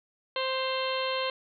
harmonic tone with a mistuned harmonic, 523.3 Hz, C5, in tune, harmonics 1 / 2 / 3 / 4 / 5 / 6 / 7 / 8, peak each -31 / -33 / -40 / -39 / -38 / -37 / -42 / -38 dBFS, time 0.36-1.3 s, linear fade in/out 2 ms, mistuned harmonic 5, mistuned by +47 cents, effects none

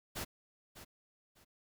pink noise with echo, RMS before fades -40 dBFS, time 0.15-0.25 s, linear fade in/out 20 ms, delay 600 ms, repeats 2, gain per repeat -12 dB, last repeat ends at 1.45 s, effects none

